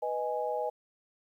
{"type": "chord", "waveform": "sine", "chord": "G# minor", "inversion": "first", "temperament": "equal", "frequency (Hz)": [493.9, 622.3, 830.6], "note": ["B4", "D#5", "G#5"], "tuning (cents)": [0, 0, 0], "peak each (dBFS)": -34, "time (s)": [0.02, 0.7], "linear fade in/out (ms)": 10, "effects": ["11-bit"]}